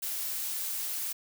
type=noise; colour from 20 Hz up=blue; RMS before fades=-34 dBFS; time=0.02-1.13 s; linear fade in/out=10 ms; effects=none